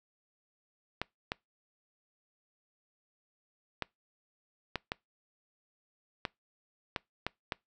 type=clicks; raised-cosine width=0.3 ms; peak=-16 dBFS; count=9; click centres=1.016 / 1.319 / 3.823 / 4.757 / 4.919 / 6.252 / 6.962 / 7.266 / 7.522 s; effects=noise-tail reverb RT60 0.2 s tail -25 dB re dry